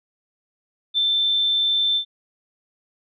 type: tone with ADSR envelope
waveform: sine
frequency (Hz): 3549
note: A7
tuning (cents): +14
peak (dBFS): -15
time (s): 0.94-2.05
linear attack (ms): 41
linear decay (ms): 4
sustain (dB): -2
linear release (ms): 87
effects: none